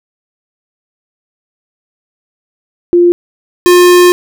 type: tone pair in turn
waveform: sine / square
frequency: 349.2 / 355.9 Hz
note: F4 / F4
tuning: 0 / +33 cents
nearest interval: unison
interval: 33 cents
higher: second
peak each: -3 / -3 dBFS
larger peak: neither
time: 2.93-3.12 / 3.66-4.12 s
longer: second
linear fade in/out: 0 ms
effects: none